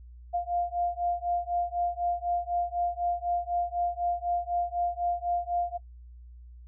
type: beating tone pair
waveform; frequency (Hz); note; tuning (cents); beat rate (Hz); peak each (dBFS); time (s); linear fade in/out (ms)
sine; 698.5 / 702.5; F5 / F5; 0 / +10; 4; -30; 0.33-5.78; 20
effects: noise-tail reverb RT60 0.1 s tail -19 dB re dry + added 60 Hz sine -45 dBFS peak until 6.67 s